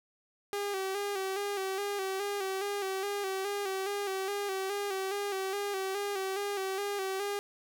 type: tone with vibrato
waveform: sawtooth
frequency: 394.1 Hz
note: G4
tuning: 9 cents sharp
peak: -28 dBFS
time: 0.53-7.39 s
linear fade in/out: 0 ms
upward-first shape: square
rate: 2.4 Hz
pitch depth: 50 cents each way
effects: none